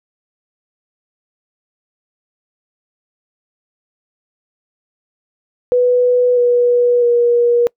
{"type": "tone with pitch steps", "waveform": "sine", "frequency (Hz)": [493.9, 485.7, 477.6], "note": ["B4", "B4", "A#4"], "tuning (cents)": [0, -29, 42], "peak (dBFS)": -9, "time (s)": [5.72, 7.67], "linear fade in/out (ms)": 0, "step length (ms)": 650, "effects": ["noise-tail reverb RT60 0.1 s tail -26 dB re dry"]}